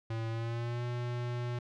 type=tone with pitch glide; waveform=square; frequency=113.2 to 121.32 Hz; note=A2 to B2; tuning=+50 to -30 cents; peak=-34 dBFS; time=0.1-1.59 s; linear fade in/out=5 ms; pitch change=+120 cents; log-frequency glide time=0.3-0.84 s; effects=low-pass 4000 Hz 12 dB/octave